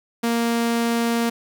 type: tone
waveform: sawtooth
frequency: 233.1 Hz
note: A#3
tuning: in tune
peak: -15 dBFS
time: 0.23-1.3 s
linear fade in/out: 10 ms
effects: 9-bit